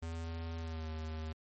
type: tone with pitch glide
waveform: square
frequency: 82.41 to 79.01 Hz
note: E2 to D#2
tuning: 0 to +27 cents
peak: -39 dBFS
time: 0.02-1.33 s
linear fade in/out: 10 ms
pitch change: -73 cents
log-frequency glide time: 0.57-0.88 s
effects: MP3 32 kbps